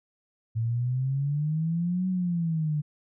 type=exponential two-way sweep; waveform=sine; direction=up then down; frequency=111.4 to 187.3 to 147.3 Hz; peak=-24 dBFS; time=0.55-2.82 s; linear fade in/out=20 ms; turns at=2.08 s; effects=none